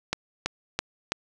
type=click train; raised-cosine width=0.2 ms; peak=-8 dBFS; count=4; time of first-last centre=0.13-1.12 s; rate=3.03 Hz; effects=none